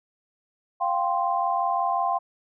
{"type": "chord", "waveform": "sine", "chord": "F suspended second", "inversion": "none", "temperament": "equal", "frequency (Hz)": [698.5, 784, 1046.5], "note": ["F5", "G5", "C6"], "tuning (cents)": [0, 0, 0], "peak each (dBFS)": -26, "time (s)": [0.8, 2.19], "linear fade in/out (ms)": 20, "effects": []}